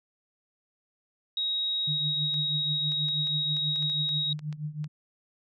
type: tone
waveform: sine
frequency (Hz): 3794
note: A#7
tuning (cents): +30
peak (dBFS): -26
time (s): 1.37-4.33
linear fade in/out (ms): 2
type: tone with tremolo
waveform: sine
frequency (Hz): 151.1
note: D3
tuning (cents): +50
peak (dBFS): -28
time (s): 1.87-4.88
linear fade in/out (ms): 10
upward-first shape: triangle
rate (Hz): 6.2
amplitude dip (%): 90
type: clicks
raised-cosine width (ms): 0.2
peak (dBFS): -29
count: 12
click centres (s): 2.342 / 2.92 / 3.086 / 3.272 / 3.568 / 3.76 / 3.825 / 3.899 / 4.091 / 4.392 / 4.527 / 4.843
effects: none